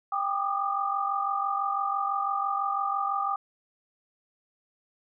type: tone cluster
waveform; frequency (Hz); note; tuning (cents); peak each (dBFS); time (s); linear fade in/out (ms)
sine; 793 / 1183 / 1229; G5 / D6 / D#6; +20 / +12 / -22; -30; 0.12-3.36; 5
effects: none